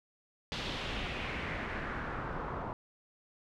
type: noise with low-pass filter sweep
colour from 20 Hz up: pink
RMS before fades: -38 dBFS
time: 0.52-2.73 s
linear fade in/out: 0 ms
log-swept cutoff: 4000 to 1000 Hz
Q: 2.1
effects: none